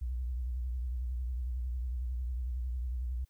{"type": "tone with vibrato", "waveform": "sine", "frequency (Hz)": 61.74, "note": "B1", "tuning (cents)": 0, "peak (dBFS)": -32, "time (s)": [0.01, 3.25], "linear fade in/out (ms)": 10, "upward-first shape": "triangle", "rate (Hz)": 11, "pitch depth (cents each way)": 120, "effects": ["white hiss -75 dBFS RMS until 3.29 s"]}